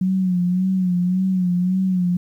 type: tone with vibrato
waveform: sine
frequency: 183.1 Hz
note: F#3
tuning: 18 cents flat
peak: -16 dBFS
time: 0.01-2.17 s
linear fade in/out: 5 ms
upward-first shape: sine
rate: 1.8 Hz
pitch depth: 59 cents each way
effects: 9-bit